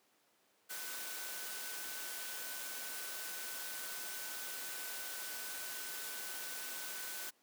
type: tone in noise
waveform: sine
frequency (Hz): 1507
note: F#6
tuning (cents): +31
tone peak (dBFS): -51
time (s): 0.69-7.31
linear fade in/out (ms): 20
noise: white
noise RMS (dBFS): -44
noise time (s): 0.69-7.31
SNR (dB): -10
effects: pink hiss -72 dBFS RMS until 7.42 s + high-pass 300 Hz 12 dB/octave